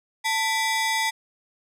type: ring-modulated tone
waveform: sawtooth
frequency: 1438 Hz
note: F#6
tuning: 50 cents flat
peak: -15 dBFS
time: 0.24-1.11 s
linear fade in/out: 20 ms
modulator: 550 Hz
effects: low-pass 12000 Hz 12 dB/octave